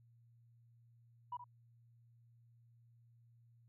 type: tone with echo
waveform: sine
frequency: 975 Hz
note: B5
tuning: 23 cents flat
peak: -39 dBFS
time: 1.32-1.37 s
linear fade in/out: 5 ms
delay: 72 ms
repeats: 1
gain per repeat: -10 dB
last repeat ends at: 1.442 s
effects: tanh soft clip ceiling -35 dBFS + added 117 Hz sine -64 dBFS peak until 3.68 s